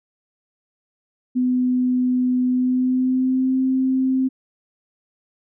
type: tone with pitch glide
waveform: sine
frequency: 251.5 to 261.4 Hz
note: B3 to C4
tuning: +32 to -1 cents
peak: -16 dBFS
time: 1.35-4.29 s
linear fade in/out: 20 ms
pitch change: +67 cents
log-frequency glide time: 2.48-3.6 s
effects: none